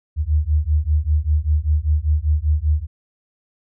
sine beating tone pair, 73.6 / 78.7 Hz, D2 / D#2, +4 / +20 cents, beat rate 5.1 Hz, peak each -18 dBFS, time 0.16-2.87 s, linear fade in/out 50 ms, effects none

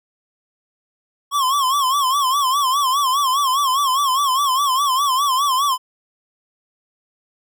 square tone with vibrato, 1086 Hz, C#6, 36 cents flat, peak -16 dBFS, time 1.31-5.78 s, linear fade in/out 50 ms, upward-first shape sine, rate 4.9 Hz, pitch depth 120 cents each way, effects none

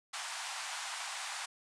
pink band-pass noise, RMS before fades -41 dBFS, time 0.13-1.46 s, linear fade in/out 10 ms, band 740 to 9600 Hz, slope 48 dB/octave, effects none

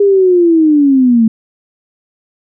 sine linear sweep, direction down, 408.6 to 218.6 Hz, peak -5 dBFS, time 0-1.28 s, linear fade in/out 5 ms, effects none

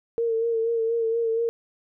sine tone with vibrato, 457.3 Hz, A#4, 33 cents flat, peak -21 dBFS, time 0.18-1.49 s, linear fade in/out 0 ms, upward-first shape sine, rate 4.2 Hz, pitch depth 35 cents each way, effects none

